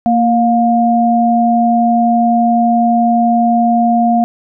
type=tone pair together; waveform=sine; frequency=232.1 / 708 Hz; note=A#3 / F5; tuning=-7 / +23 cents; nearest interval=octave + perfect fifth; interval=1930 cents; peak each=-11 dBFS; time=0.06-4.24 s; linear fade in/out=0 ms; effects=none